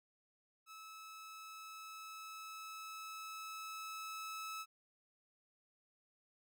sawtooth tone with level ramp, 1300 Hz, E6, 24 cents flat, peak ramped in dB -48 to -39 dBFS, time 0.66-4.66 s, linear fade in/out 50 ms, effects none

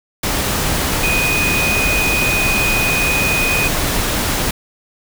sine tone in noise, 2489 Hz, D#7, in tune, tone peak -16 dBFS, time 1.03-3.68 s, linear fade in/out 5 ms, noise pink, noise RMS -18 dBFS, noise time 0.23-4.51 s, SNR -1 dB, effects none

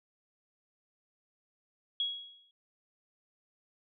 sine tone with exponential decay, 3322 Hz, G#7, in tune, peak -27 dBFS, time 2-2.51 s, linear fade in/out 2 ms, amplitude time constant 110 ms, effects none

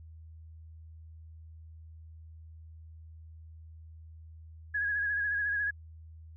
sine tone with vibrato, 1661.2 Hz, G#6, in tune, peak -28 dBFS, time 4.74-5.71 s, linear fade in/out 10 ms, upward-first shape sine, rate 14 Hz, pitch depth 42 cents each way, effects added 80 Hz sine -47 dBFS peak until 6.36 s

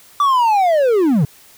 triangle linear sweep, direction down, 1174.7 to 126.9 Hz, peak -9 dBFS, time 0.2-1.25 s, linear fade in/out 2 ms, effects white hiss -46 dBFS RMS until 1.57 s

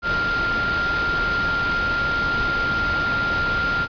sine tone in noise, 1395 Hz, F6, 2 cents flat, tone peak -20 dBFS, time 0.02-3.88 s, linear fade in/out 50 ms, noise pink, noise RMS -27 dBFS, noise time 0.02-3.88 s, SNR +4 dB, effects resampled to 11025 Hz

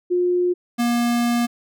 sine / square tone pair in turn, 356.7 / 238.1 Hz, F4 / A#3, +37 / +37 cents, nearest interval perfect fifth, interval 700 cents, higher first, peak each -16 / -18 dBFS, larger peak first, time 0.1-0.54 / 0.78-1.47 s, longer second, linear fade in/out 20 ms, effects none

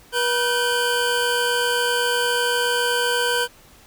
25% pulse tone pair together, 483.4 / 1538 Hz, B4 / G6, -37 / -33 cents, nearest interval octave + minor sixth, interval 2004 cents, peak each -18 dBFS, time 0.12-3.48 s, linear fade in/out 50 ms, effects pink hiss -50 dBFS RMS until 3.86 s

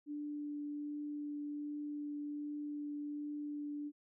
sine tone with vibrato, 293.7 Hz, D4, in tune, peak -39 dBFS, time 0.06-3.92 s, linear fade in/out 50 ms, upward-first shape triangle, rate 1.3 Hz, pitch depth 8 cents each way, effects none

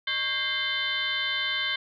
sine tone with frequency modulation, 2584 Hz, E7, 35 cents flat, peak -25 dBFS, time 0.07-1.76 s, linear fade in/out 5 ms, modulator 494 Hz, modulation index 2.4, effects none

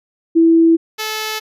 sine / 5% pulse tone pair in turn, 329.6 / 433.9 Hz, E4 / A4, 0 / -24 cents, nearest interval perfect fourth, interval 476 cents, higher second, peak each -7 / -9 dBFS, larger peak first, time 0.35-0.77 / 0.98-1.4 s, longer neither, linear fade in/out 20 ms, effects resampled to 32000 Hz

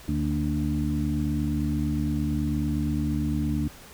harmonic tone with a mistuned harmonic, 74 Hz, D2, 14 cents sharp, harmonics 1 / 2 / 3 / 4, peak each -29 / -29 / -29 / -29 dBFS, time 0.08-3.68 s, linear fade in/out 5 ms, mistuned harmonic 3, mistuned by +40 cents, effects pink hiss -47 dBFS RMS until 3.93 s

